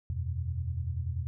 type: chord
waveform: sine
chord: E suspended second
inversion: none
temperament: equal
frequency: 82.41 / 92.5 / 123.47 Hz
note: E2 / F#2 / B2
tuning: 0 / 0 / 0 cents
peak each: -33 / -36 / -36 dBFS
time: 0.1-1.27 s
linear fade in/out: 0 ms
effects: none